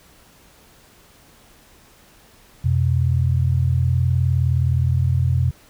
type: tone pair together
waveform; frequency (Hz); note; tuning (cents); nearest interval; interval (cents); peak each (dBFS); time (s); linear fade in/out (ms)
sine; 88 / 127.37; F2 / C3; +14 / -46; tritone; 640; -18; 2.64-5.51; 10
effects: pink hiss -51 dBFS RMS until 5.69 s